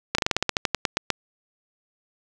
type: slowing click train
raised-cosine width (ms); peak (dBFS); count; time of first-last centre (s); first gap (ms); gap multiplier
0.2; -3; 14; 0.15-1.103; 34; 1.12
effects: none